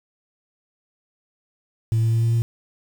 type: tone with pitch steps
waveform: sine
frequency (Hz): 112.2 / 113.18 / 114.16 / 115.15 / 116.16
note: A2 / A2 / A#2 / A#2 / A#2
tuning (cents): +34 / +49 / -36 / -21 / -6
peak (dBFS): -14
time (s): 1.92-2.42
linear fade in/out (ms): 0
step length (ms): 100
effects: tanh soft clip ceiling -15 dBFS + 7-bit